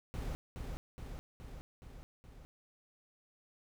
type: noise with echo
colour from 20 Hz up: brown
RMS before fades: -39 dBFS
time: 0.14-0.35 s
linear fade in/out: 0 ms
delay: 420 ms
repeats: 5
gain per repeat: -3 dB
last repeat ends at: 2.45 s
effects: none